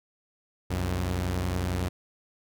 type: tone pair together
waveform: sawtooth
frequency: 64.3 / 90.93 Hz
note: C2 / F#2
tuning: -30 / -30 cents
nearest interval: tritone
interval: 600 cents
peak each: -28 / -24 dBFS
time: 0.7-1.89 s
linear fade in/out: 10 ms
effects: none

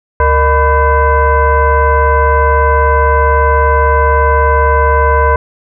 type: tone with frequency modulation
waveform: sine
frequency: 464.4 Hz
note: A#4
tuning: 7 cents flat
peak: -6 dBFS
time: 0.2-5.36 s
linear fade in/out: 2 ms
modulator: 535 Hz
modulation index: 1.7
effects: none

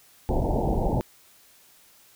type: low-pass noise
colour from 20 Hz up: pink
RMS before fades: -24 dBFS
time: 0.29-1.01 s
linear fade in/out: 0 ms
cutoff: 900 Hz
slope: 96 dB/octave
effects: white hiss -56 dBFS RMS until 2.15 s

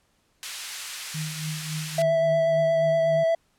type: high-pass noise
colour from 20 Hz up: pink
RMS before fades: -35 dBFS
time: 0.43-2.02 s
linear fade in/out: 0 ms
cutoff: 2100 Hz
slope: 12 dB/octave
type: tone with tremolo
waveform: sine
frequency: 155.56 Hz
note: D#3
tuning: in tune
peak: -27 dBFS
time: 1.14-3.24 s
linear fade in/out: 10 ms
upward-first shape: triangle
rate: 3.6 Hz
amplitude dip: 70%
type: tone with vibrato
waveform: triangle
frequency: 659.3 Hz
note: E5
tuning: in tune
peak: -17 dBFS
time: 1.98-3.35 s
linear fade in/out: 5 ms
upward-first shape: sine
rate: 8.4 Hz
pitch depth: 14 cents each way
effects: pink hiss -67 dBFS RMS until 3.58 s + low-pass 11000 Hz 12 dB/octave

